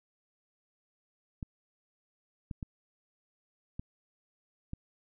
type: clicks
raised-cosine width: 5 ms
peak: -25 dBFS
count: 5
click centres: 1.428 / 2.512 / 2.628 / 3.795 / 4.734 s
effects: none